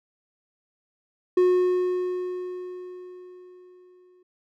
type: tone with exponential decay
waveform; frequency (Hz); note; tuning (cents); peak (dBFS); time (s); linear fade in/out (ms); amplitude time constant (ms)
triangle; 363.1; F#4; -33; -13; 1.37-4.23; 5; 620
effects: none